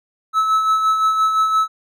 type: tone with tremolo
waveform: triangle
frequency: 1300 Hz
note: E6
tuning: 24 cents flat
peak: -10 dBFS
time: 0.33-1.68 s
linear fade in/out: 50 ms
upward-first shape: sine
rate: 5.8 Hz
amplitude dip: 45%
effects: none